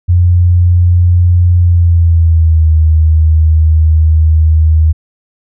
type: tone with pitch glide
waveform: sine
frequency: 88.1 to 78.94 Hz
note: F2 to D#2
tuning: +16 to +26 cents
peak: -4 dBFS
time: 0.08-4.93 s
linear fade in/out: 20 ms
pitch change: -190 cents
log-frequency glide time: 1.57-2.7 s
effects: none